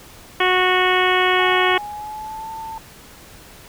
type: harmonic tone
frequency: 367.4 Hz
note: F#4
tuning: 12 cents flat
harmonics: 1 / 2 / 3 / 4 / 5 / 6 / 7 / 8 / 9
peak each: -20 / -22 / -21 / -25 / -22 / -23 / -27 / -26 / -28 dBFS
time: 0.4-1.78 s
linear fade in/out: 5 ms
type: tone with pitch glide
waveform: sine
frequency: 830.6 to 890.2 Hz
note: G#5 to A5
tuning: 0 to +20 cents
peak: -28 dBFS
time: 1.39-2.78 s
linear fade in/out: 2 ms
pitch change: +120 cents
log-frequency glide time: 1.89-2.5 s
effects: pink hiss -43 dBFS RMS until 3.68 s